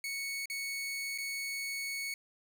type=tone with dropouts; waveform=sawtooth; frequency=2217 Hz; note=C#7; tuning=in tune; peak=-32 dBFS; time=0.04-2.14 s; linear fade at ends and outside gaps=2 ms; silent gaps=0.457-0.499 / 1.178-1.184 s; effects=none